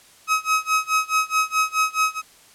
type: tone with tremolo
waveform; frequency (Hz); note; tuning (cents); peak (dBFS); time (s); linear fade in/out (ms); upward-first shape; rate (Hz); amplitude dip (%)
30% pulse; 1275; D#6; +42; -13; 0.27-2.22; 50; sine; 4.7; 95
effects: white hiss -51 dBFS RMS until 2.54 s + low-pass 11000 Hz 12 dB/octave